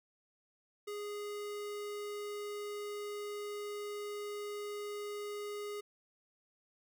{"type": "tone", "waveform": "square", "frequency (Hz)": 413.3, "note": "G#4", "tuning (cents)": -8, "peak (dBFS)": -40, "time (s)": [0.87, 5.81], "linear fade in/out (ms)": 10, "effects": []}